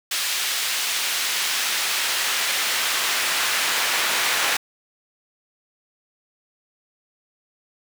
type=noise with high-pass filter sweep; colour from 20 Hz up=brown; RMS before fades=-23 dBFS; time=0.11-4.57 s; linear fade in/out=5 ms; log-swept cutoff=3100 to 1600 Hz; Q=0.71; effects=none